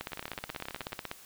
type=two click trains; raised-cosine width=0.3 ms; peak=-19 / -24 dBFS; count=19 / 16; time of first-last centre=0.01-1.114 / 0.12-0.922 s; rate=16.3 / 18.7 Hz; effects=white hiss -53 dBFS RMS until 1.25 s